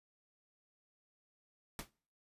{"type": "noise with exponential decay", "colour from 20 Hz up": "pink", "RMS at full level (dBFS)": -39, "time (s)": [1.79, 1.9], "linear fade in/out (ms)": 1, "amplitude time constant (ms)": 23, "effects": ["noise-tail reverb RT60 0.5 s tail -25 dB re dry", "resampled to 32000 Hz"]}